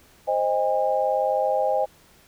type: chord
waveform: sine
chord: Ab major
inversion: first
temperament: equal with one note detuned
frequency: 523.3 / 622.3 / 809.3 Hz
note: C5 / Eb5 / Ab5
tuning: 0 / 0 / -45 cents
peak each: -24 dBFS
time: 0.27-1.86 s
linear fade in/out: 20 ms
effects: pink hiss -55 dBFS RMS until 2.27 s